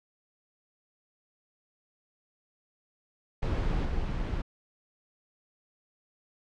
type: noise with level steps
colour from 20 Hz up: brown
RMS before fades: -28 / -31 dBFS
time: 3.42-4.42 s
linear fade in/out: 10 ms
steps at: 3.85 s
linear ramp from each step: 2 ms
effects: low-pass 4000 Hz 12 dB/octave